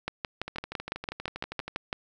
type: two click trains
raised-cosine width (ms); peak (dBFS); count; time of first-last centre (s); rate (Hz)
0.3; -14 / -20; 12 / 16; 0.08-1.929 / 0.48-1.68; 5.95 / 12.5
effects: none